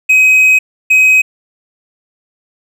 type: tone bursts at uneven times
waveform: triangle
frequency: 2529 Hz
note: D#7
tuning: 28 cents sharp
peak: -3 dBFS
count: 2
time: 0.09-0.59 / 0.9-1.22 s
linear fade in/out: 10 ms
effects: none